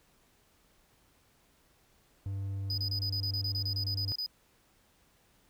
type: tone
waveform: triangle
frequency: 98 Hz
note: G2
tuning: in tune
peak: -31 dBFS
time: 2.26-4.12 s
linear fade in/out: 0 ms
type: tone bursts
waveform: triangle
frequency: 4977 Hz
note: D#8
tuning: in tune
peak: -31 dBFS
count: 15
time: 2.7-4.262 s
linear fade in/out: 2 ms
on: 78 ms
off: 28 ms
effects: pink hiss -67 dBFS RMS until 5.49 s